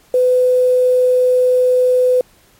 sine tone with quantisation, 503 Hz, B4, 32 cents sharp, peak -9 dBFS, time 0.14-2.21 s, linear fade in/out 2 ms, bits 6, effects pink hiss -51 dBFS RMS until 2.59 s + MP3 64 kbps

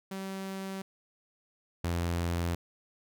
sawtooth tone pair in turn, 192.5 / 85.75 Hz, G3 / F2, -31 / -31 cents, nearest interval octave + major second, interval 1400 cents, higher first, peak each -32 / -25 dBFS, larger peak second, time 0.11-0.82 / 1.84-2.55 s, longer neither, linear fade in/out 5 ms, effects none

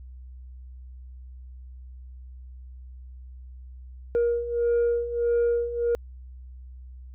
sine beating tone pair, 471.8 / 473.4 Hz, A#4 / A#4, +21 / +27 cents, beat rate 1.6 Hz, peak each -25 / -21 dBFS, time 4.15-5.95 s, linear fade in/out 0 ms, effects tanh soft clip ceiling -18 dBFS + added 63 Hz sine -40 dBFS peak until 7.14 s

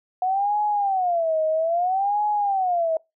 sine tone with vibrato, 726 Hz, F#5, 33 cents flat, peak -19 dBFS, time 0.22-2.97 s, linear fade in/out 2 ms, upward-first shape sine, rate 0.61 Hz, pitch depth 250 cents each way, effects noise-tail reverb RT60 0.2 s tail -23 dB re dry

